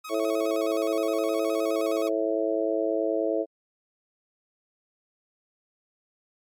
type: tone with vibrato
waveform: sawtooth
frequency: 1185 Hz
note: D6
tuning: 15 cents sharp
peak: -33 dBFS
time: 0.04-2.09 s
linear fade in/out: 10 ms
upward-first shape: square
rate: 9.6 Hz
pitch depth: 110 cents each way
type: harmonic tone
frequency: 109.6 Hz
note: A2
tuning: 6 cents flat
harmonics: 3 / 4 / 5 / 6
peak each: -29 / -29 / -29 / -29 dBFS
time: 0.09-3.46 s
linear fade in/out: 50 ms
effects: AAC 64 kbps